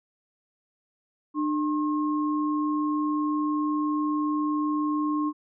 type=tone pair together; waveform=sine; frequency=300.5 / 1073 Hz; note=D4 / C6; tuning=+40 / +43 cents; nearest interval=octave + minor seventh; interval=2203 cents; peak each=-24 / -30 dBFS; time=1.34-5.33 s; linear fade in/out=50 ms; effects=none